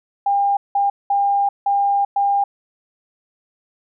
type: tone bursts at uneven times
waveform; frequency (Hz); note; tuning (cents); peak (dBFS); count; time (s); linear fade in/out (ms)
sine; 802; G5; +39; -14; 5; 0.26-0.57 / 0.75-0.9 / 1.1-1.49 / 1.66-2.05 / 2.16-2.44; 5
effects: none